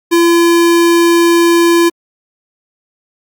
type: tone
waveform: square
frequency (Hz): 340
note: F4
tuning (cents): -46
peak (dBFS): -7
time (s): 0.11-1.9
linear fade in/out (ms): 20
effects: Opus 48 kbps